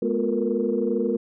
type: tone cluster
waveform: sine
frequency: 211.5 / 244.1 / 354.7 / 453 / 475.2 Hz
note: G#3 / B3 / F4 / A#4 / A#4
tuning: +32 / -20 / +27 / -50 / +33 cents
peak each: -27 dBFS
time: 0.02-1.17 s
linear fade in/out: 5 ms
effects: tanh soft clip ceiling -10 dBFS